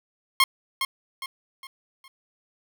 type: tone with echo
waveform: 15% pulse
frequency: 1072 Hz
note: C6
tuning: 42 cents sharp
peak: -9 dBFS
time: 0.4-0.44 s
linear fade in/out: 2 ms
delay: 410 ms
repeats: 4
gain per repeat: -8 dB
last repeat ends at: 2.08 s
effects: none